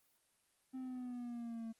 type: exponential sweep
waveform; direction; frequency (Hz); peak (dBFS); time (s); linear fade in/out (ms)
triangle; down; 261.6 to 224; -40; 0.73-1.73; 20
effects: white hiss -75 dBFS RMS until 1.79 s + Opus 32 kbps